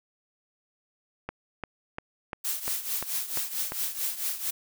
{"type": "click train", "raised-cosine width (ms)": 0.5, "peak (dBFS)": -18, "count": 8, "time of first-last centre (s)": [1.29, 3.721], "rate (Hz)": 2.88}
{"type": "noise with tremolo", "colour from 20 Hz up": "blue", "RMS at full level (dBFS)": -28, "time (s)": [2.44, 4.51], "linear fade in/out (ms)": 10, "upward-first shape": "triangle", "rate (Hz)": 4.5, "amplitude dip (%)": 80}
{"effects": []}